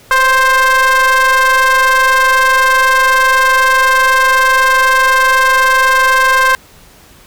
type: ring-modulated tone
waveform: square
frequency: 264.4 Hz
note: C4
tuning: 18 cents sharp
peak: -5 dBFS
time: 0.11-6.55 s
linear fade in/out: 0 ms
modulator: 1310 Hz
effects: pink hiss -42 dBFS RMS until 7.26 s